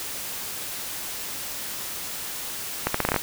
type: accelerating click train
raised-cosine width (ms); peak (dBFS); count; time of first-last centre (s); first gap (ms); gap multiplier
0.5; -6; 8; 2.87-3.162; 74; 0.8
effects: white hiss -33 dBFS RMS until 3.22 s